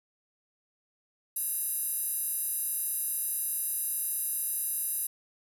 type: tone with high-pass filter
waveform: square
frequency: 554.4 Hz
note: C#5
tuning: in tune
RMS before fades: -32 dBFS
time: 1.36-5.07 s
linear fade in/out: 5 ms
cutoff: 11000 Hz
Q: 5.5
effects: none